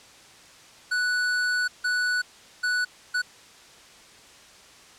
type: tone bursts at uneven times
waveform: square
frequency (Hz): 1480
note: F#6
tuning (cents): 0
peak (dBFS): -23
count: 4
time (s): 0.91-1.68 / 1.84-2.22 / 2.63-2.85 / 3.14-3.22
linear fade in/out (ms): 10
effects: white hiss -50 dBFS RMS until 4.98 s + low-pass 7000 Hz 12 dB/octave